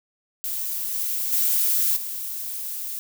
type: noise with level steps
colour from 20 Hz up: violet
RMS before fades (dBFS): -28 / -26 / -21 / -31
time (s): 0.44-2.99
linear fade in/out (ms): 0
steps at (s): 0.94 / 1.32 / 1.96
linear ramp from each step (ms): 10
effects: none

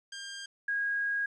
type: tone pair in turn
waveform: 15% pulse / sine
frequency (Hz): 1600 / 1639.3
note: G6 / G#6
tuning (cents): +35 / -23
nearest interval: unison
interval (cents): 42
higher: second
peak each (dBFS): -33 / -28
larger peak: second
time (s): 0.12-0.46 / 0.68-1.26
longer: second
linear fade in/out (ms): 5
effects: resampled to 22050 Hz + 11-bit

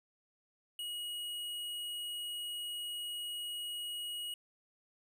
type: tone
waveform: square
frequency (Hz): 2900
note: F#7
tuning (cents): -35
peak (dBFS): -39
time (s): 0.79-4.34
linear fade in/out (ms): 2
effects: none

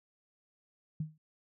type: tone with exponential decay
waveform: sine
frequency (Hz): 155.56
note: D#3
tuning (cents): 0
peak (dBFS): -29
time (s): 1-1.18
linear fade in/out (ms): 5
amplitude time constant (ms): 37
effects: none

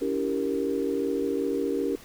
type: chord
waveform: sine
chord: C# diminished seventh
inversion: none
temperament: equal with one note detuned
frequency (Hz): 284.2 / 329.6 / 392 / 466.2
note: C#4 / E4 / G4 / Bb4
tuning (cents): +43 / 0 / 0 / 0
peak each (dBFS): -29 / -34 / -29 / -30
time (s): 0.01-1.96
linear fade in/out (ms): 10
effects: pink hiss -49 dBFS RMS until 2.04 s

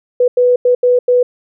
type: tone bursts at uneven times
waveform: sine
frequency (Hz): 493.9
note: B4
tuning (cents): 0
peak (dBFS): -7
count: 5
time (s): 0.2-0.28 / 0.37-0.56 / 0.65-0.75 / 0.83-0.99 / 1.08-1.23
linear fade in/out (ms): 5
effects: none

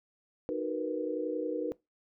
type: chord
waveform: sine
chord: B major seventh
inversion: first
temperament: just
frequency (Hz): 308.7 / 370.4 / 463 / 493.9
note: D#4 / F#4 / A#4 / B4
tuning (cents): -14 / +2 / -12 / 0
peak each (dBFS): -36 / -38 / -36 / -35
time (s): 0.49-1.72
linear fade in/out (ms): 0
effects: noise-tail reverb RT60 0.2 s tail -21 dB re dry

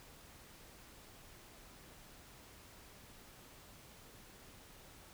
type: silence
effects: pink hiss -58 dBFS RMS until 5.13 s

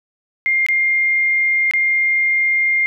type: tone with dropouts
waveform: sine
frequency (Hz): 2114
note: C7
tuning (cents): +17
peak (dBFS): -13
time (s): 0.46-2.86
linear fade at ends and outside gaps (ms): 0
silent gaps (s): 0.664-0.686 / 1.711-1.736
effects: none

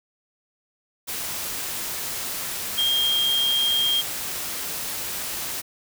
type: tone in noise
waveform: sine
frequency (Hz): 3218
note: G7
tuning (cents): +45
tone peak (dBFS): -19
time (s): 2.77-4.02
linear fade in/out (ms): 20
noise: white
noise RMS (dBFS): -30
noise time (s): 1.07-5.62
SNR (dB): +8
effects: none

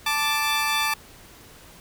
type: tone pair together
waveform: 15% pulse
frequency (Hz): 880 / 1174.7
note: A5 / D6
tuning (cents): 0 / 0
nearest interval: perfect fourth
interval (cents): 500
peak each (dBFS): -18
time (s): 0.06-0.94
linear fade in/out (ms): 5
effects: pink hiss -48 dBFS RMS until 1.8 s

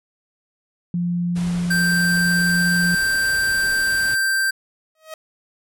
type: tone with pitch glide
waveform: sine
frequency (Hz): 174.61 to 175.93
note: F3 to F3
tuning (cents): 0 to +13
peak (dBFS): -19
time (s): 0.94-2.95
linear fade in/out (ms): 2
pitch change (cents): +13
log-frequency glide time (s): 1.57-2.49
type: low-pass noise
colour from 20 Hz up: pink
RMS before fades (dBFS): -36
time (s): 1.35-4.16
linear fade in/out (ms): 20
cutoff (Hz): 11000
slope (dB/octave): 96
type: tone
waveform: square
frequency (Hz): 1568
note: G6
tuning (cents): 0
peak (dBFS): -18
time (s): 1.7-4.51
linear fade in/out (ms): 10
type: tone with exponential growth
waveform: sawtooth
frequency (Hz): 632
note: D#5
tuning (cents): +27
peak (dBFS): -25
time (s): 4.95-5.14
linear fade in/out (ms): 2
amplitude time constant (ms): 41
effects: none

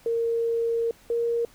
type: tone pair in turn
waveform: sine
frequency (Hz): 462.1 / 468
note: A#4 / A#4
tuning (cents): -15 / +7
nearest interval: unison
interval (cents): 22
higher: second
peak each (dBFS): -22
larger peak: neither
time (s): 0.06-0.91 / 1.1-1.45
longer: first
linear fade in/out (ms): 2
effects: pink hiss -55 dBFS RMS until 1.54 s

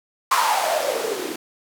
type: noise with band-pass filter sweep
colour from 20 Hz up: blue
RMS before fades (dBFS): -22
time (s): 0.31-1.36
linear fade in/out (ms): 5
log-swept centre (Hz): 1100 to 310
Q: 8.3
effects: none

